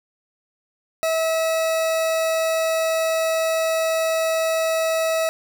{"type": "tone", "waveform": "40% pulse", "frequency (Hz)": 647, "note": "E5", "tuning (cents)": -32, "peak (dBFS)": -18, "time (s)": [1.03, 5.29], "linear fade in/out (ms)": 0, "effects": []}